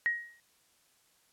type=tone with exponential decay; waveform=sine; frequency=1888 Hz; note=A#6; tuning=22 cents sharp; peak=-23 dBFS; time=0.06-0.4 s; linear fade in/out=0 ms; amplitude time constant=73 ms; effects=white hiss -68 dBFS RMS until 1.32 s + low-pass 12000 Hz 12 dB/octave